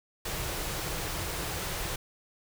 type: band-stop noise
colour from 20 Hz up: pink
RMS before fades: -34 dBFS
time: 0.25-1.96 s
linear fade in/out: 5 ms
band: 200 to 290 Hz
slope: 96 dB/octave
effects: none